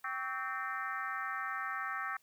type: harmonic tone with a mistuned harmonic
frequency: 260.4 Hz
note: C4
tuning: 8 cents flat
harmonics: 3 / 4 / 5 / 6 / 7 / 8 / 9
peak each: -46 / -42 / -40 / -43 / -41 / -50 / -55 dBFS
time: 0.04-2.17 s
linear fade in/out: 5 ms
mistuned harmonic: 4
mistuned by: +140 cents
effects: white hiss -70 dBFS RMS until 2.22 s